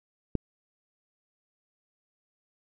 click, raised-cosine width 3 ms, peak -13 dBFS, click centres 0.353 s, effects none

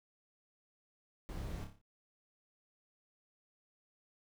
brown noise with echo, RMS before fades -43 dBFS, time 1.29-1.64 s, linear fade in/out 0 ms, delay 29 ms, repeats 6, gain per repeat -5 dB, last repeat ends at 1.814 s, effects none

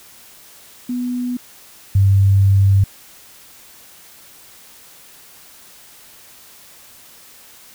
sine tone pair in turn, 246.9 / 97.98 Hz, B3 / G2, 0 / 0 cents, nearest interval octave + major third, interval 1600 cents, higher first, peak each -19 / -9 dBFS, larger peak second, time 0.89-1.37 / 1.95-2.84 s, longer second, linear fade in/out 5 ms, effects white hiss -44 dBFS RMS until 7.74 s

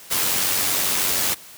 white noise with amplitude modulation, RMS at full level -20 dBFS, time 0.1-1.35 s, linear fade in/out 20 ms, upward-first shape sine, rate 92.8 Hz, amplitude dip 30%, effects white hiss -43 dBFS RMS until 1.57 s + high-pass 60 Hz 12 dB/octave

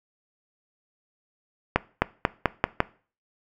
accelerating click train, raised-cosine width 0.5 ms, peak -3 dBFS, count 6, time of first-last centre 1.76-2.804 s, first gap 260 ms, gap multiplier 0.89, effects noise-tail reverb RT60 0.4 s tail -20 dB re dry

